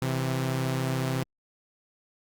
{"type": "tone pair together", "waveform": "sawtooth", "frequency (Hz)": [130.81, 164.81], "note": ["C3", "E3"], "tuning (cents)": [0, 0], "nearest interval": "major third", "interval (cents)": 400, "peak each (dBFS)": [-23, -29], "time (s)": [0.02, 1.23], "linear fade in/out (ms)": 0, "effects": ["Opus 48 kbps"]}